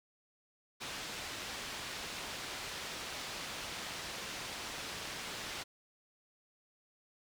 white low-pass noise, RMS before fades -43 dBFS, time 0.8-5.64 s, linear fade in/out 20 ms, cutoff 4600 Hz, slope 12 dB/octave, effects none

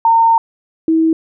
sine tone pair in turn, 913 / 322.8 Hz, A#5 / E4, -36 / -36 cents, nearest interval octave + tritone, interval 1800 cents, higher first, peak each -7 / -9 dBFS, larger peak first, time 0.05-0.38 / 0.88-1.13 s, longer first, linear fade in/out 2 ms, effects none

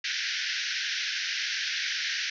pink band-pass noise, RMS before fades -31 dBFS, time 0.04-2.3 s, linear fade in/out 5 ms, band 1500 to 6000 Hz, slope 96 dB/octave, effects none

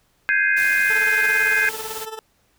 sine chord, Ab major seventh, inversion third, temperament equal, 1568 / 1661.2 / 2093 / 2489 Hz, G6 / Ab6 / C7 / Eb7, 0 / 0 / 0 / 0 cents, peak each -20 / -20 / -23 / -24 dBFS, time 0.29-1.69 s, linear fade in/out 0 ms
white noise, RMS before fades -33 dBFS, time 0.56-2.06 s, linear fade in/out 20 ms
20% pulse tone with tremolo, 440 Hz, A4, in tune, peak -23 dBFS, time 0.9-2.19 s, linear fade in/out 0 ms, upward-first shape sine, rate 18 Hz, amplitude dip 75%
effects pink hiss -63 dBFS RMS until 2.58 s

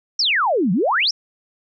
sine exponential two-way sweep, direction down then up, 5790 to 164.9 to 5790 Hz, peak -15 dBFS, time 0.19-1.11 s, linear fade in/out 5 ms, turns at 0.72 s, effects none

